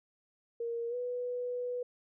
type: tone with pitch glide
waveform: sine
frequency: 467.1 to 492.3 Hz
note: A#4 to B4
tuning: +3 to -6 cents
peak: -33 dBFS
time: 0.6-1.83 s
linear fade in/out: 5 ms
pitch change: +91 cents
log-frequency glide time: 0.89-0.95 s
effects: none